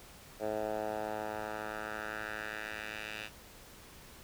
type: tone with band-pass filter sweep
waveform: 10% pulse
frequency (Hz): 107.5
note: A2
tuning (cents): -40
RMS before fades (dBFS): -39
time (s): 0.39-3.3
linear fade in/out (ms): 50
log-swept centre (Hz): 580 to 2700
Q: 2
effects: pink hiss -54 dBFS RMS until 4.23 s